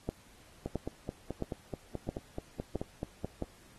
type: two click trains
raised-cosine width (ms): 2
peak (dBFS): -22 / -19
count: 13 / 6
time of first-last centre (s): 0.66-3.246 / 0.09-3.423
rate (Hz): 4.64 / 1.5
effects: pink hiss -60 dBFS RMS until 3.78 s + AAC 32 kbps